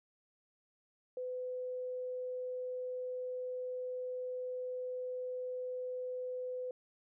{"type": "tone", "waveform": "sine", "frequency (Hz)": 504, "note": "B4", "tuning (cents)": 35, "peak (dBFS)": -37, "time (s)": [1.17, 6.71], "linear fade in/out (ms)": 2, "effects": []}